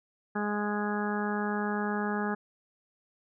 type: harmonic tone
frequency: 207.7 Hz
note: G#3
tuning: in tune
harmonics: 1 / 2 / 3 / 4 / 5 / 6 / 7 / 8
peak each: -31 / -35 / -43 / -36 / -43 / -39 / -41 / -38 dBFS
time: 0.35-2.35 s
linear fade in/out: 10 ms
effects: none